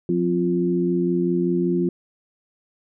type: tone cluster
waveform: sine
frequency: 177.7 / 262.5 / 348.1 Hz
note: F3 / C4 / F4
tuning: +30 / +6 / -6 cents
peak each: -22 / -26 / -21 dBFS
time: 0.09-1.89 s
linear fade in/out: 2 ms
effects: none